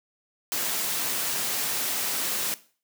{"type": "noise", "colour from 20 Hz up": "white", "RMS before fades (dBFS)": -28, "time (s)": [0.52, 2.54], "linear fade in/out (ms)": 0, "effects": ["noise-tail reverb RT60 0.4 s tail -17 dB re dry", "high-pass 150 Hz 12 dB/octave"]}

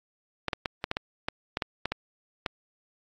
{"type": "clicks", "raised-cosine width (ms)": 0.3, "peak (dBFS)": -12, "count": 12, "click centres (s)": [0.483, 0.532, 0.658, 0.841, 0.914, 0.969, 1.285, 1.571, 1.622, 1.856, 1.92, 2.462], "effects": ["AAC 48 kbps"]}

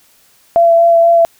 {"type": "tone with vibrato", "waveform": "sine", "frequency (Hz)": 675, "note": "E5", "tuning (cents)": 41, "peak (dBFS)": -5, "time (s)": [0.56, 1.25], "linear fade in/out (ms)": 0, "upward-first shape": "sine", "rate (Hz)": 4.1, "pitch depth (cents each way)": 13, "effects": ["white hiss -50 dBFS RMS until 1.39 s"]}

